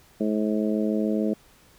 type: harmonic tone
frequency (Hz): 107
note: A2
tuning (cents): -48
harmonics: 2 / 3 / 4 / 5 / 6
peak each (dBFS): -24 / -28 / -30 / -32 / -34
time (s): 0.2-1.34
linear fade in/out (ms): 10
effects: pink hiss -56 dBFS RMS until 1.78 s